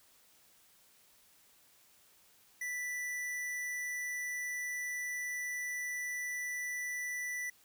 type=tone with hard clipping; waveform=sine; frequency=1975 Hz; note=B6; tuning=in tune; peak=-37 dBFS; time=2.61-7.5 s; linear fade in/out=5 ms; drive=18 dB; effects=white hiss -65 dBFS RMS until 7.64 s